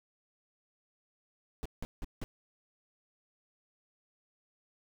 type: noise bursts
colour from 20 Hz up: brown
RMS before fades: -37 dBFS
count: 4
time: 1.63-2.24 s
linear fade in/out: 0 ms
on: 25 ms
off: 170 ms
effects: none